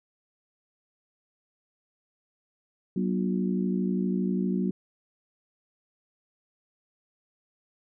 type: harmonic tone with a mistuned harmonic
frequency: 60 Hz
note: B1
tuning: 49 cents flat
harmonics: 3 / 4 / 5 / 6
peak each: -26 / -31 / -34 / -34 dBFS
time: 2.96-4.71 s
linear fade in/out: 5 ms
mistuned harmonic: 3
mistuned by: +71 cents
effects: none